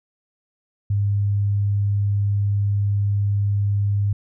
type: tone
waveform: sine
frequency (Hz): 101.3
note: G#2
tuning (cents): -43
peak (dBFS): -17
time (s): 0.9-4.13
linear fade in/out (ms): 5
effects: none